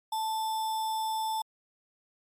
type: tone with sample-and-hold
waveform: sine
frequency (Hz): 880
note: A5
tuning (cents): 0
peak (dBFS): -28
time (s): 0.12-1.42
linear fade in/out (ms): 5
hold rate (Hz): 4410
effects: MP3 64 kbps